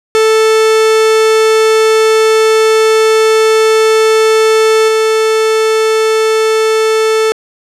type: tone with level steps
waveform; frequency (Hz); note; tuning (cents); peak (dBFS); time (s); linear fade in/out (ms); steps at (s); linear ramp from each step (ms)
45% pulse; 440; A4; 0; -6 / -8; 0.15-7.32; 0; 4.88; 5
effects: low-pass 9000 Hz 12 dB/octave